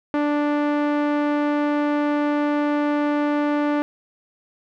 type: tone with low-pass filter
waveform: sawtooth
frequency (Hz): 293.7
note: D4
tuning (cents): 0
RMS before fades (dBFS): -21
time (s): 0.14-3.82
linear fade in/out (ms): 0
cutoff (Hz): 1700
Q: 0.75
effects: none